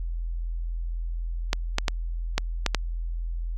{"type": "clicks", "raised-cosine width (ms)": 0.2, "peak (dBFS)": -5, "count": 6, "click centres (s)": [1.531, 1.784, 1.882, 2.38, 2.663, 2.747], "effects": ["added 42 Hz sine -27 dBFS peak until 3.57 s"]}